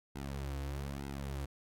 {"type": "tone with flanger", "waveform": "sawtooth", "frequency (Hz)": 69.3, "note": "C#2", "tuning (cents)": 0, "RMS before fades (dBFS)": -40, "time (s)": [0.15, 1.46], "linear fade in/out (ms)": 10, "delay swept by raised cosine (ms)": [1.7, 5.1], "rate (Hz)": 1.1, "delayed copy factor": -0.9, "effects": ["AAC 64 kbps"]}